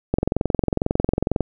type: click train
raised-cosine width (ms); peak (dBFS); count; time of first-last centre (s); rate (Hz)
2; -5; 29; 0.14-1.407; 22.1
effects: none